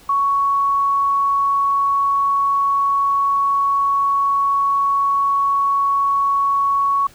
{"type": "tone", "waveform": "sine", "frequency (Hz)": 1114, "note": "C#6", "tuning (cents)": 8, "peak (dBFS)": -14, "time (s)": [0.09, 7.07], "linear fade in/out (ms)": 5, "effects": ["pink hiss -47 dBFS RMS until 7.14 s"]}